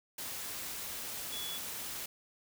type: tone in noise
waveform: sine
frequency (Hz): 3400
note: G#7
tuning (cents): +40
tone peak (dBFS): -40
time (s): 1.32-1.58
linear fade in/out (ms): 5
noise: white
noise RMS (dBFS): -41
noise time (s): 0.18-2.06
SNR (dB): -2
effects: none